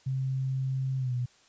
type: tone with pitch glide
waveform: sine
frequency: 132.4 to 123.53 Hz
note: C3 to B2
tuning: +21 to +1 cents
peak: -27 dBFS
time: 0.06-1.26 s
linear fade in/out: 10 ms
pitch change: -120 cents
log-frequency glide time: 0.98-1.14 s
effects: white hiss -61 dBFS RMS until 1.48 s + resampled to 16000 Hz